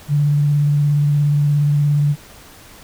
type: tone with vibrato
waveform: sine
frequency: 145.9 Hz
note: D3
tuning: 11 cents flat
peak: -12 dBFS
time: 0.08-2.16 s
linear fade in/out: 50 ms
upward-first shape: sine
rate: 17 Hz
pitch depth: 20 cents each way
effects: pink hiss -42 dBFS RMS until 2.83 s